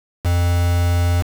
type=tone with quantisation; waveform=triangle; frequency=87.31 Hz; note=F2; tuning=in tune; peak=-12 dBFS; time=0.24-1.23 s; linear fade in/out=20 ms; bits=4; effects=none